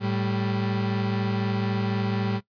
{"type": "tone pair together", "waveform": "35% pulse", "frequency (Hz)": [110, 196], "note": ["A2", "G3"], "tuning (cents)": [0, 0], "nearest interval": "minor seventh", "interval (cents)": 1000, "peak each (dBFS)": -25, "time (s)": [0, 2.41], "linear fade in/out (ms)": 50, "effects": ["noise-tail reverb RT60 0.1 s tail -19 dB re dry", "resampled to 11025 Hz"]}